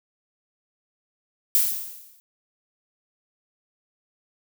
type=noise with exponential decay; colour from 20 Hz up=violet; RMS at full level=-17 dBFS; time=1.55-2.2 s; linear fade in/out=0 ms; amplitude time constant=140 ms; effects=none